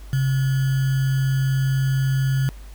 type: tone with sample-and-hold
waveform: sine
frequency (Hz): 134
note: C3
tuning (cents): +42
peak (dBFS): -17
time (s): 0.13-2.49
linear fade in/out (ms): 0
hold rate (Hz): 1575
effects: added 50 Hz sine -36 dBFS peak until 2.74 s + pink hiss -50 dBFS RMS until 2.74 s